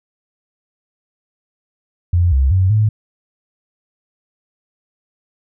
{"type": "tone with pitch steps", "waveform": "sine", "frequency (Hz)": [87.2, 66.9, 93.7, 107.5], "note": ["F2", "C2", "F#2", "A2"], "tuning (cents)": [-2, 39, 22, -40], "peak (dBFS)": -10, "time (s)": [2.13, 2.89], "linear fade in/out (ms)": 5, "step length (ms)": 190, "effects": []}